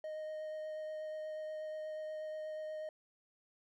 triangle tone with vibrato, 620 Hz, D#5, 6 cents flat, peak -38 dBFS, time 0.04-2.89 s, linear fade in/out 2 ms, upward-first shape triangle, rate 8.3 Hz, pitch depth 11 cents each way, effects none

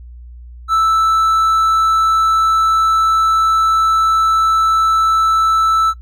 triangle tone, 1318.5 Hz, E6, in tune, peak -8 dBFS, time 0.68-5.94 s, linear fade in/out 50 ms, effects noise-tail reverb RT60 0.1 s tail -17 dB re dry + added 60 Hz sine -32 dBFS peak until 6.01 s

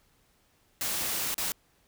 white noise with dropouts, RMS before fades -31 dBFS, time 0.81-1.52 s, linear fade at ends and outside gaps 1 ms, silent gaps 1.343-1.38 s, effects pink hiss -67 dBFS RMS until 1.87 s

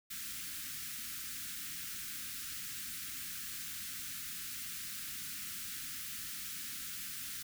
white band-stop noise, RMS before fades -43 dBFS, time 0.1-7.43 s, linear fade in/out 10 ms, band 300 to 1300 Hz, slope 48 dB/octave, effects none

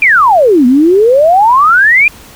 sine exponential two-way sweep, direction down then up, 2472 to 238.2 to 2472 Hz, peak -3 dBFS, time 0.02-2.08 s, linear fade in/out 2 ms, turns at 0.66 s, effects pink hiss -35 dBFS RMS until 2.35 s

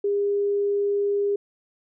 sine tone, 404.9 Hz, G#4, 44 cents flat, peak -20 dBFS, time 0.04-1.36 s, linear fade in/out 5 ms, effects none

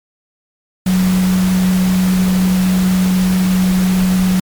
sine tone in noise, 185 Hz, F#3, in tune, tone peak -10 dBFS, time 0.86-4.4 s, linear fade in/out 5 ms, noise pink, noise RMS -24 dBFS, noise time 0.86-4.4 s, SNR +11 dB, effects MP3 96 kbps

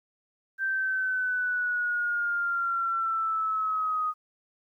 sine linear sweep, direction down, 1568 to 1242 Hz, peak -25 dBFS, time 0.58-4.14 s, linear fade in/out 50 ms, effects 11-bit

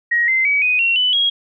sine tone with pitch steps, 1890 / 2073 / 2274 / 2494 / 2735 / 3000 / 3291 Hz, A#6 / C7 / C#7 / D#7 / F7 / F#7 / G#7, +23 / -17 / +44 / +3 / -37 / +23 / -16 cents, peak -13 dBFS, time 0.11-1.3 s, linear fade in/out 10 ms, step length 170 ms, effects none

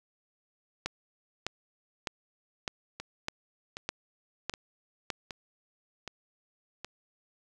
two click trains, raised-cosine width 0.2 ms, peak -14 / -21 dBFS, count 8 / 6, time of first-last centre 0.86-5.102 / 3-6.846 s, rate 1.65 / 1.3 Hz, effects none

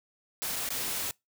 white noise with dropouts, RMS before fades -33 dBFS, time 0.42-1.11 s, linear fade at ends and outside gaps 0 ms, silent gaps 0.559-0.563 / 0.689-0.704 s, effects noise-tail reverb RT60 0.2 s tail -25 dB re dry

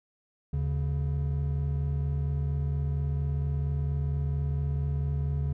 triangle tone pair together, 76.36 / 140.7 Hz, D#2 / C#3, -32 / +26 cents, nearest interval major seventh, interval 1058 cents, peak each -27 dBFS, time 0.53-5.53 s, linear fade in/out 5 ms, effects none

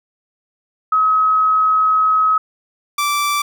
sine / sawtooth tone pair in turn, 1276 / 1167.2 Hz, D#6 / D6, +43 / -11 cents, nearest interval major second, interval 154 cents, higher first, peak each -11 / -12 dBFS, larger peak first, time 0.92-2.38 / 2.98-3.42 s, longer first, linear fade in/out 5 ms, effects none

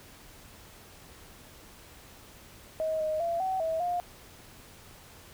sine tone with pitch steps, 633 / 622 / 679 / 757 / 647 / 708 Hz, D#5 / D#5 / F5 / F#5 / E5 / F5, +30 / -1 / -49 / +39 / -32 / +23 cents, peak -27 dBFS, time 2.8-4 s, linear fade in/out 0 ms, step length 200 ms, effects added 90 Hz sine -62 dBFS peak until 5.33 s + pink hiss -52 dBFS RMS until 5.33 s

